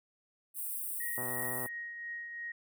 white high-pass noise, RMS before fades -38 dBFS, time 0.54-1.69 s, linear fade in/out 50 ms, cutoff 8400 Hz, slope 96 dB/octave
sine tone with tremolo, 1879 Hz, A#6, 13 cents sharp, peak -37 dBFS, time 1-2.52 s, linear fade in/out 5 ms, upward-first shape triangle, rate 2.9 Hz, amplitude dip 45%
click train, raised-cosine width 1 ms, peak -28 dBFS, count 61, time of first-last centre 1.18-1.66 s, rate 125 Hz
effects high-pass 60 Hz 12 dB/octave

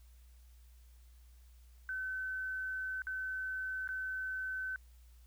sine tone with dropouts, 1524 Hz, G6, 49 cents flat, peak -36 dBFS, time 1.89-4.76 s, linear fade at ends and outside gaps 1 ms, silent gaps 3.02-3.069 / 3.876-3.889 s, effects added 60 Hz sine -56 dBFS peak until 5.26 s + white hiss -71 dBFS RMS until 5.26 s

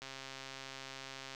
click train, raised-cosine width 0.2 ms, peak -28 dBFS, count 179, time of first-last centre 0.02-1.348 s, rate 134 Hz, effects none

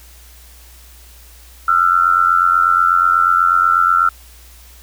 sine tone with amplitude modulation, 1349 Hz, E6, 40 cents sharp, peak -6 dBFS, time 1.68-4.09 s, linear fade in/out 5 ms, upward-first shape sine, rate 88.2 Hz, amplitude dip 85%, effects added 60 Hz sine -41 dBFS peak until 4.82 s + white hiss -45 dBFS RMS until 4.82 s

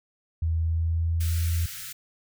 sine tone with pitch glide, 81.5 to 83.79 Hz, E2 to E2, -19 to +29 cents, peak -22 dBFS, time 0.42-1.66 s, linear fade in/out 5 ms, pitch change +48 cents, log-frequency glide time 0.58-1.39 s
white band-stop noise, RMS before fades -38 dBFS, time 1.2-1.93 s, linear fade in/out 10 ms, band 170 to 1300 Hz, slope 96 dB/octave
effects none

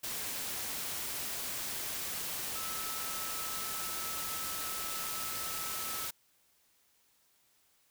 sine tone in noise, 1304 Hz, E6, 19 cents flat, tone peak -44 dBFS, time 2.55-6.07 s, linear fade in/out 10 ms, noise white, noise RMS -38 dBFS, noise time 0.03-6.11 s, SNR -9 dB, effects white hiss -70 dBFS RMS until 7.9 s

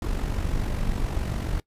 brown noise with amplitude modulation, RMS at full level -24 dBFS, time 0.02-1.6 s, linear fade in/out 2 ms, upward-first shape sine, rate 47.1 Hz, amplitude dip 55%, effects noise-tail reverb RT60 0.1 s tail -21 dB re dry + resampled to 32000 Hz

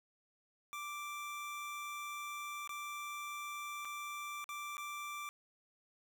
25% pulse tone with dropouts, 1174.7 Hz, D6, in tune, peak -38 dBFS, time 0.73-5.29 s, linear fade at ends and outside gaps 0 ms, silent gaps 2.675-2.693 / 3.849-3.853 / 4.442-4.491 / 4.769-4.78 s, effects none

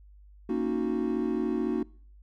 triangle chord, D# minor seventh, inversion second, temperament equal with one note detuned, 233.1 / 277.2 / 311.1 / 367 Hz, A#3 / C#4 / D#4 / F#4, 0 / 0 / 0 / -14 cents, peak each -29 / -31 / -30 / -29 dBFS, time 0.49-1.83 s, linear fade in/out 5 ms, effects noise-tail reverb RT60 0.5 s tail -24 dB re dry + added 50 Hz sine -50 dBFS peak until 2.22 s

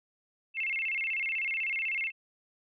sine tone with vibrato, 2386 Hz, D7, 27 cents sharp, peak -29 dBFS, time 0.54-2.12 s, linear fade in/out 50 ms, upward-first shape square, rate 16 Hz, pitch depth 190 cents each way, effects none

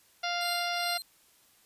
harmonic tone, 698.5 Hz, F5, in tune, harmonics 1 / 2 / 3 / 4 / 5 / 6 / 7 / 8, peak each -33 / -36 / -38 / -39 / -40 / -41 / -41 / -42 dBFS, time 0.23-0.98 s, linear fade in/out 10 ms
sawtooth tone with tremolo, 4159 Hz, C8, 11 cents flat, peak -30 dBFS, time 0.41-1.02 s, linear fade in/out 0 ms, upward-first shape triangle, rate 2.5 Hz, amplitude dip 95%
effects white hiss -63 dBFS RMS until 1.65 s + resampled to 32000 Hz

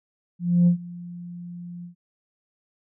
sine tone with ADSR envelope, 174.61 Hz, F3, in tune, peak -11 dBFS, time 0.39-1.95 s, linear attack 280 ms, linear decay 100 ms, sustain -23 dB, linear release 110 ms, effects tanh soft clip ceiling -11 dBFS

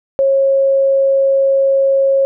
sine tone, 544 Hz, C#5, 33 cents flat, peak -9 dBFS, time 0.19-2.25 s, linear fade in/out 0 ms, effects none

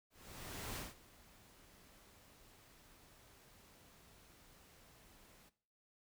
pink noise with ADSR envelope, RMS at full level -44 dBFS, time 0.1-5.5 s, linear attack 670 ms, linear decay 170 ms, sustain -20 dB, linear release 20 ms, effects noise-tail reverb RT60 0.5 s tail -17 dB re dry

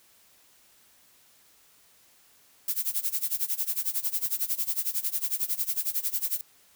violet noise with tremolo, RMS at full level -26 dBFS, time 2.68-6.41 s, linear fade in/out 2 ms, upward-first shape sine, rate 11 Hz, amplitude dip 90%, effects white hiss -60 dBFS RMS until 6.75 s

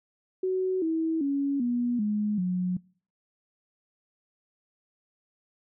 sine tone with pitch steps, 373.4 / 323.2 / 279.7 / 242.1 / 209.6 / 181.39 Hz, F#4 / E4 / C#4 / B3 / G#3 / F#3, +16 / -34 / +16 / -34 / +16 / -34 cents, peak -24 dBFS, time 0.43-2.77 s, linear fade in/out 5 ms, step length 390 ms, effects noise-tail reverb RT60 0.5 s tail -25 dB re dry

